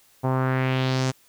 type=tone with low-pass filter sweep; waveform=sawtooth; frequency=130.4 Hz; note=C3; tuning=5 cents flat; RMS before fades=-23 dBFS; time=0.23-1.12 s; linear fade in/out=20 ms; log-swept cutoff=840 to 7200 Hz; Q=2.2; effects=white hiss -58 dBFS RMS until 1.28 s